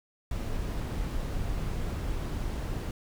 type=noise; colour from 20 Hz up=brown; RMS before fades=-32 dBFS; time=0.31-2.91 s; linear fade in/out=2 ms; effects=none